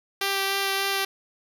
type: tone with vibrato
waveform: 5% pulse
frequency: 392 Hz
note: G4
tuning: in tune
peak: -12 dBFS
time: 0.21-1.05 s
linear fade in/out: 5 ms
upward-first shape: sine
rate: 3.4 Hz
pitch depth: 10 cents each way
effects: none